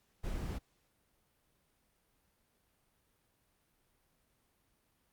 brown noise, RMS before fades -38 dBFS, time 0.23-0.59 s, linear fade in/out 20 ms, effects pink hiss -75 dBFS RMS until 5.12 s + Opus 48 kbps

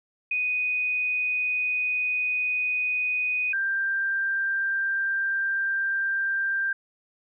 sine tone pair in turn, 2489 / 1582.1 Hz, D#7 / G6, 0 / +16 cents, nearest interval minor sixth, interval 784 cents, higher first, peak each -23 dBFS, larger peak neither, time 0.31-3.53 / 3.53-6.73 s, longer first, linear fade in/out 5 ms, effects none

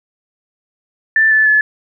sine tone with pitch steps, 1769 / 1744.6 / 1720.6 Hz, A6 / A6 / A6, +9 / -15 / -39 cents, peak -8 dBFS, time 1.16-1.61 s, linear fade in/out 2 ms, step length 150 ms, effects none

